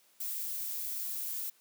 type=noise; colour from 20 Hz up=violet; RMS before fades=-37 dBFS; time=0.2-1.5 s; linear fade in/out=5 ms; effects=white hiss -66 dBFS RMS until 1.6 s + high-pass 200 Hz 12 dB/octave